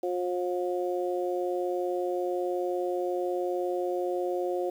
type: harmonic tone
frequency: 178.9 Hz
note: F3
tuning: 42 cents sharp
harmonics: 2 / 3 / 4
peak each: -29 / -32 / -35 dBFS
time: 0.03-4.7 s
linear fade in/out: 5 ms
effects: 9-bit